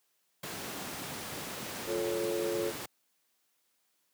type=noise; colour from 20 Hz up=pink; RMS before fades=-39 dBFS; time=0.43-2.86 s; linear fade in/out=5 ms
type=chord; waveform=sine; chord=F augmented; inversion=none; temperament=equal; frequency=349.2 / 440 / 554.4 Hz; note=F4 / A4 / C#5; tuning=0 / 0 / 0 cents; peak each=-34 / -34 / -36 dBFS; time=1.86-2.73 s; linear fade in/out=50 ms
effects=white hiss -75 dBFS RMS until 4.13 s + high-pass 150 Hz 12 dB/octave